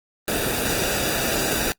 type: noise with comb filter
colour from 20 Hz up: pink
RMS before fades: -23 dBFS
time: 0.28-1.72 s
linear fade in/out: 0 ms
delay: 0.94 ms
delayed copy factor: -0.65
effects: noise-tail reverb RT60 0.1 s tail -25 dB re dry + Opus 24 kbps